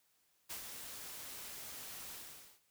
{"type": "noise with ADSR envelope", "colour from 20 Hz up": "white", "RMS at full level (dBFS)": -43, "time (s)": [0.49, 2.61], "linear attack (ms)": 20, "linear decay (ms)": 94, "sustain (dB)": -5, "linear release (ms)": 500, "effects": ["white hiss -75 dBFS RMS until 2.7 s"]}